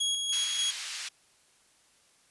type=tone with tremolo; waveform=sawtooth; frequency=3315 Hz; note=G#7; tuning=4 cents flat; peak=-23 dBFS; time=0-0.71 s; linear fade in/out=10 ms; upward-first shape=square; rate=3.4 Hz; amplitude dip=35%
type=band-pass noise; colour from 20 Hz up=white; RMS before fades=-38 dBFS; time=0.32-1.09 s; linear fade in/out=10 ms; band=1900 to 5400 Hz; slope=12 dB/octave
effects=white hiss -64 dBFS RMS until 2.3 s + resampled to 24000 Hz